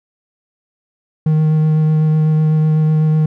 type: tone with vibrato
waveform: triangle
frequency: 155.56 Hz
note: D#3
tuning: in tune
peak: -8 dBFS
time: 1.26-3.26 s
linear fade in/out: 5 ms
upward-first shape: sine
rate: 8 Hz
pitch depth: 11 cents each way
effects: none